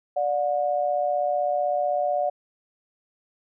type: tone pair together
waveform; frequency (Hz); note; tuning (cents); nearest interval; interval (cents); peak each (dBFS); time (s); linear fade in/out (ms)
sine; 587.3 / 723.1; D5 / F#5; 0 / -40; major third; 360; -24; 0.16-2.3; 10
effects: none

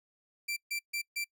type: tone bursts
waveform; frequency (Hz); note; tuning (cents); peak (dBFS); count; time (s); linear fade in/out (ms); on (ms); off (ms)
sawtooth; 2349; D7; 0; -29; 4; 0.48-1.244; 10; 86; 140
effects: noise-tail reverb RT60 0.1 s tail -26 dB re dry

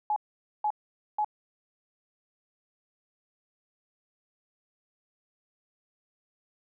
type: tone bursts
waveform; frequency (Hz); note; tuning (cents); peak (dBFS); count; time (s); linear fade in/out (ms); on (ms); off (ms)
sine; 845; G#5; +30; -24; 3; 0.1-1.246; 2; 62; 480
effects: none

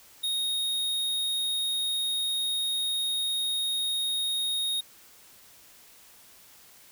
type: tone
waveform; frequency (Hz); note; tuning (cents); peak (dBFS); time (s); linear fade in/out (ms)
square; 3729; A#7; 0; -27; 0.23-4.81; 10
effects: white hiss -54 dBFS RMS until 6.91 s

